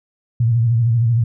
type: tone with vibrato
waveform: sine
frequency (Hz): 116.54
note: A#2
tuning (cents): 0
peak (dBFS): -12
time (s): 0.4-1.24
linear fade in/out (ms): 5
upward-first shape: sine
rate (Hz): 13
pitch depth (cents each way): 79
effects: none